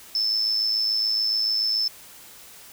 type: tone with amplitude modulation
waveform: sine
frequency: 5270 Hz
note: E8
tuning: 1 cent flat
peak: -18 dBFS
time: 0.15-1.88 s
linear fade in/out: 2 ms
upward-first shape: sine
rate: 107 Hz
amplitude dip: 55%
effects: white hiss -46 dBFS RMS until 2.72 s